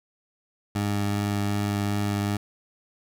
20% pulse tone with vibrato, 102.1 Hz, G#2, 29 cents flat, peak -19 dBFS, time 0.75-2.37 s, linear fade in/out 5 ms, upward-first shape sine, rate 2.6 Hz, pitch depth 8 cents each way, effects none

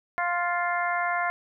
harmonic tone, 350 Hz, F4, 4 cents sharp, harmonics 2 / 3 / 4 / 5 / 6, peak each -28 / -30 / -31 / -32 / -33 dBFS, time 0.18-1.3 s, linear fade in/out 0 ms, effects none

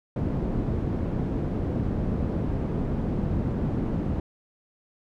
white low-pass noise, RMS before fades -27 dBFS, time 0.16-4.2 s, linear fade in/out 2 ms, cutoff 230 Hz, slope 12 dB/octave, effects none

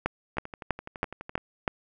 two click trains, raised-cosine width 0.5 ms, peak -23 / -10 dBFS, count 13 / 6, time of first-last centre 0.37-1.378 / 0.06-1.678 s, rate 11.9 / 3.09 Hz, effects none

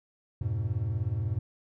triangle chord, F diminished, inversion none, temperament equal, 87.31 / 103.83 / 123.47 Hz, F2 / Ab2 / Cb3, 0 / 0 / 0 cents, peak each -33 / -28 / -31 dBFS, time 0.41-1.39 s, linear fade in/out 5 ms, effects none

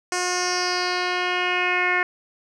10% pulse tone with low-pass filter sweep, 360 Hz, F#4, 47 cents flat, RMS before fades -23 dBFS, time 0.12-2.03 s, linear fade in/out 2 ms, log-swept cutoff 7300 to 2000 Hz, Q 3.9, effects none

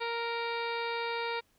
harmonic tone, 466.2 Hz, A#4, in tune, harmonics 1 / 2 / 3 / 4 / 5 / 6 / 7 / 8 / 9 / 10, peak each -36 / -36 / -41 / -44 / -40 / -47 / -55 / -44 / -50 / -50 dBFS, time 0-1.41 s, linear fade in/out 20 ms, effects pink hiss -70 dBFS RMS until 1.58 s

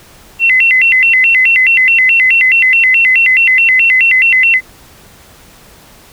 sine tone with vibrato, 2349 Hz, D7, in tune, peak -5 dBFS, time 0.39-4.61 s, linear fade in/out 50 ms, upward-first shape square, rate 4.7 Hz, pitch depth 250 cents each way, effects pink hiss -40 dBFS RMS until 6.12 s

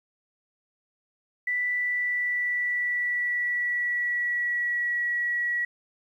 sine tone with pitch glide, 1975.5 to 1925.9 Hz, B6 to B6, 0 to -44 cents, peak -24 dBFS, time 1.47-5.65 s, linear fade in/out 5 ms, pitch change -44 cents, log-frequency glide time 1.67-5.01 s, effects 10-bit

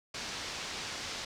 white low-pass noise, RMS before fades -40 dBFS, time 0.14-1.25 s, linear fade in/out 5 ms, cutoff 5900 Hz, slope 24 dB/octave, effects none

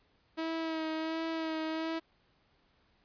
sawtooth tone with vibrato, 321.3 Hz, E4, 44 cents flat, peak -29 dBFS, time 0.37-2 s, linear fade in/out 20 ms, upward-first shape sine, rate 1.4 Hz, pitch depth 26 cents each way, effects pink hiss -70 dBFS RMS until 3.04 s + resampled to 11025 Hz

